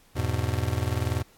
square chord, E major, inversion none, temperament just, 82.41 / 103.01 / 123.61 Hz, E2 / G#2 / B2, 0 / -14 / +2 cents, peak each -30 dBFS, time 0.15-1.23 s, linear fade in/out 20 ms, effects pink hiss -59 dBFS RMS until 1.37 s + AAC 64 kbps

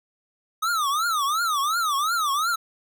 square tone with vibrato, 1244.5 Hz, D#6, in tune, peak -22 dBFS, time 0.62-2.56 s, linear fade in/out 10 ms, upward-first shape triangle, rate 2.8 Hz, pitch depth 250 cents each way, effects none

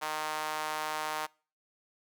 sawtooth tone with high-pass filter, 154.3 Hz, D#3, 14 cents flat, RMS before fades -35 dBFS, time 0.01-1.27 s, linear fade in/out 20 ms, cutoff 890 Hz, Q 1.8, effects noise-tail reverb RT60 0.4 s tail -25 dB re dry

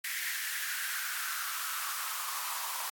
white noise with high-pass filter sweep, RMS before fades -36 dBFS, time 0.04-2.9 s, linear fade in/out 5 ms, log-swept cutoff 1900 to 960 Hz, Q 5.2, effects AAC 64 kbps

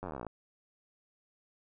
slowing click train, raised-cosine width 1 ms, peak -26 dBFS, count 18, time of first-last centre 0.03-0.267 s, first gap 10 ms, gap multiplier 1.04, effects none

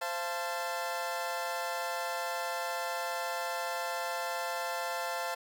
25% pulse chord, F major, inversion second, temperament equal with one note detuned, 523.3 / 685.7 / 880 Hz, C5 / F5 / A5, 0 / -32 / 0 cents, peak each -35 / -33 / -34 dBFS, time 0.01-5.35 s, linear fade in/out 10 ms, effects none

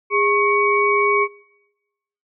sine tone cluster, 409.6 / 1093 / 2252 Hz, G#4 / C#6 / C#7, -24 / -25 / +27 cents, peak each -19 dBFS, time 0.1-1.28 s, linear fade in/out 50 ms, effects noise-tail reverb RT60 1.0 s tail -24 dB re dry

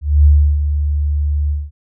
sine tone with ADSR envelope, 73.42 Hz, D2, in tune, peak -4 dBFS, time 0.01-1.71 s, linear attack 240 ms, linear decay 330 ms, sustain -9 dB, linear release 210 ms, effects none

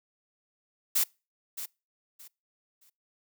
blue noise with echo, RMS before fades -25 dBFS, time 0.95-1.04 s, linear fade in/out 10 ms, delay 620 ms, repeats 3, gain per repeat -12 dB, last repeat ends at 2.9 s, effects noise-tail reverb RT60 0.3 s tail -26 dB re dry

